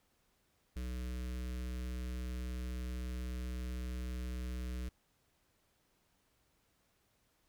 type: tone with notch filter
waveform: square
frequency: 61.9 Hz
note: B1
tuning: 5 cents sharp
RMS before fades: -40 dBFS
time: 0.76-4.89 s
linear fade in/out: 5 ms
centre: 830 Hz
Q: 0.94
effects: pink hiss -75 dBFS RMS until 7.48 s